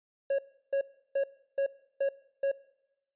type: tone bursts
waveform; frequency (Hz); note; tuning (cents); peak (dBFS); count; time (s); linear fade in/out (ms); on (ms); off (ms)
triangle; 551; C#5; -11; -23; 6; 0.3-2.516; 5; 86; 340
effects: noise-tail reverb RT60 0.9 s tail -20 dB re dry + resampled to 8000 Hz